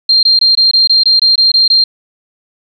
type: tone bursts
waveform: sine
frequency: 4186 Hz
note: C8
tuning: in tune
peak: -5 dBFS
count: 11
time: 0.09-1.84 s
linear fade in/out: 5 ms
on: 140 ms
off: 21 ms
effects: none